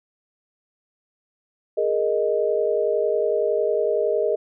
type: chord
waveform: sine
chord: Ab suspended second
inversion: none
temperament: equal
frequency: 415.3 / 466.2 / 622.3 Hz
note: Ab4 / Bb4 / Eb5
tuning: 0 / 0 / 0 cents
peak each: -23 dBFS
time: 1.77-4.36 s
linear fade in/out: 10 ms
effects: none

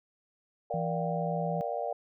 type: chord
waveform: sine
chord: G minor seventh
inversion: first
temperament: just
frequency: 470.4 / 588 / 705.6 / 784 Hz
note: Bb4 / D5 / F5 / G5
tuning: +16 / +2 / +18 / 0 cents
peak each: -37 / -35 / -35 / -38 dBFS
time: 0.7-1.93 s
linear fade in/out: 5 ms
type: tone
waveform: sine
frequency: 166.3 Hz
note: E3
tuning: 16 cents sharp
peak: -32 dBFS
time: 0.74-1.61 s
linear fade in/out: 0 ms
effects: none

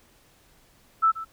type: tone with echo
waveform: sine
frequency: 1318.5 Hz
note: E6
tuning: in tune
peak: -16 dBFS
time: 1.02-1.12 s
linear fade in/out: 20 ms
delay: 130 ms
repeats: 1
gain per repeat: -15 dB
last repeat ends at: 1.25 s
effects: pink hiss -59 dBFS RMS until 1.32 s

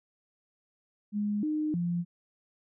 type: tone with pitch steps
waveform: sine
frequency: 207.3 / 305.9 / 173.3 Hz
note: G#3 / D#4 / F3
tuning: -3 / -29 / -13 cents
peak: -27 dBFS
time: 1.12-2.05 s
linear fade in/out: 50 ms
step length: 310 ms
effects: none

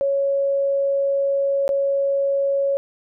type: tone with dropouts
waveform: sine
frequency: 554.4 Hz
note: C#5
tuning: in tune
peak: -17 dBFS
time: 0.01-2.77 s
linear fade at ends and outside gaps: 0 ms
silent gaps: 1.679-1.691 s
effects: none

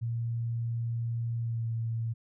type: tone with pitch glide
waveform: sine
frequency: 116.54 to 114.27 Hz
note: A#2 to A#2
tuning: 0 to -34 cents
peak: -29 dBFS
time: 0.01-2.14 s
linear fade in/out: 20 ms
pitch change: -34 cents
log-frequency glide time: 1.39-1.67 s
effects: none

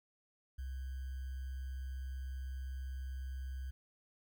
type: tone with sample-and-hold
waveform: sine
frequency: 65.41 Hz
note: C2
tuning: in tune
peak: -39 dBFS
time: 0.58-3.71 s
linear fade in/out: 10 ms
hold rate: 1575 Hz
effects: none

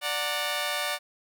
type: chord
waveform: 10% pulse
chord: D augmented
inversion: none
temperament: just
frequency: 587.3 / 734.2 / 917.7 Hz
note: D5 / F#5 / A#5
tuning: 0 / -14 / -27 cents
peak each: -22 / -24 / -27 dBFS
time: 0.01-0.99 s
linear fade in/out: 50 ms
effects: none

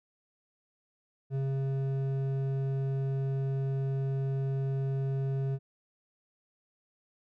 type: tone with hard clipping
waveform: sine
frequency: 135.5 Hz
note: C#3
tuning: 39 cents flat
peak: -30 dBFS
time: 1.3-5.59 s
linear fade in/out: 50 ms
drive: 8 dB
effects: none

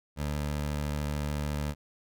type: tone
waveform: 20% pulse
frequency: 73.7 Hz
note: D2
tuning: 7 cents sharp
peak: -25 dBFS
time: 0.16-1.75 s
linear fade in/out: 50 ms
effects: none

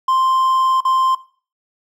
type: tone with dropouts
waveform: triangle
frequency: 1046.5 Hz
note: C6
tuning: in tune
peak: -11 dBFS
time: 0.08-1.15 s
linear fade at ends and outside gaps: 5 ms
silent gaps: 0.806-0.85 s
effects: noise-tail reverb RT60 0.4 s tail -17 dB re dry

